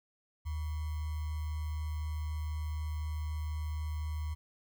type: tone with sample-and-hold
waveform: sine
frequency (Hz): 77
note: D#2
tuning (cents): -17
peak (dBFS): -33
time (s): 0.45-4.35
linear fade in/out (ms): 20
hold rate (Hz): 1050
effects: none